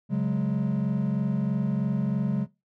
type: chord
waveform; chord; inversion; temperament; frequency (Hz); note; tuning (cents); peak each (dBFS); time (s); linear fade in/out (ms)
triangle; C# suspended fourth; none; just; 138.59 / 184.79 / 207.9; C#3 / F#3 / G#3; 0 / -2 / +2; -25; 0.09-2.47; 50
effects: noise-tail reverb RT60 0.2 s tail -17 dB re dry + tanh soft clip ceiling -13 dBFS